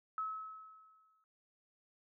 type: tone with exponential decay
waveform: sine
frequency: 1291 Hz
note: E6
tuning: 37 cents flat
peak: -34 dBFS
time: 0.18-1.24 s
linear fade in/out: 1 ms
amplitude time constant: 230 ms
effects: noise-tail reverb RT60 0.8 s tail -25 dB re dry